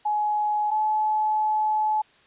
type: tone pair in turn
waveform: sine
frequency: 842 / 858.2 Hz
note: G#5 / A5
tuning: +24 / -43 cents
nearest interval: unison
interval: 33 cents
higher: second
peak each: -21 / -20 dBFS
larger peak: second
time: 0.05-0.71 / 0.71-2.02 s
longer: second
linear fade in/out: 10 ms
effects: white hiss -57 dBFS RMS until 2.26 s + resampled to 8000 Hz